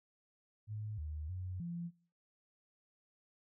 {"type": "tone with pitch steps", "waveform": "sine", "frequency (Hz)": [106.7, 76.4, 91.8, 171.5], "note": ["G#2", "D#2", "F#2", "F3"], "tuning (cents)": [47, -31, -13, -31], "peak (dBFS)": -39, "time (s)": [0.67, 1.91], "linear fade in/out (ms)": 50, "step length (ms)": 310, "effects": ["noise-tail reverb RT60 0.5 s tail -23 dB re dry"]}